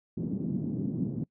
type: band-pass noise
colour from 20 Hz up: white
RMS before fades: -32 dBFS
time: 0.17-1.24 s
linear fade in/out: 5 ms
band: 140 to 250 Hz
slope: 24 dB/octave
effects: noise-tail reverb RT60 0.1 s tail -23 dB re dry